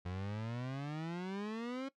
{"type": "exponential sweep", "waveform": "30% pulse", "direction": "up", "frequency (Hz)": [87.9, 275.1], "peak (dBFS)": -36, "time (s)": [0.05, 1.89], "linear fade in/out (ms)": 10, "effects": ["noise-tail reverb RT60 0.1 s tail -19 dB re dry", "low-pass 4000 Hz 12 dB/octave"]}